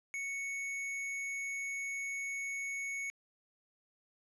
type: tone with hard clipping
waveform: sine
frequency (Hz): 2217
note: C#7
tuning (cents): 0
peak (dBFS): -38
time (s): 0.14-3.1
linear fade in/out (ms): 0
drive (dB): 12
effects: low-pass 10000 Hz 12 dB/octave